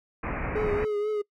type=low-pass noise; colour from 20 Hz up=pink; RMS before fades=-31 dBFS; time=0.23-0.85 s; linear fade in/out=5 ms; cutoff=2500 Hz; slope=96 dB/octave
type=tone with vibrato; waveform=triangle; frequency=420 Hz; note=G#4; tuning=19 cents sharp; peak=-23 dBFS; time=0.55-1.22 s; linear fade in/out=10 ms; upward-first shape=triangle; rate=4.1 Hz; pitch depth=47 cents each way
effects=noise-tail reverb RT60 0.1 s tail -24 dB re dry